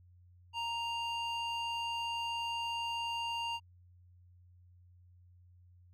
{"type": "tone with band-pass filter", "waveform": "square", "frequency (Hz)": 932.3, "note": "A#5", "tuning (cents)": 0, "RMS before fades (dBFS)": -37, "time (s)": [0.53, 3.6], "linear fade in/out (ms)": 50, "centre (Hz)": 2100, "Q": 2.3, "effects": ["added 89 Hz sine -58 dBFS peak until 5.93 s"]}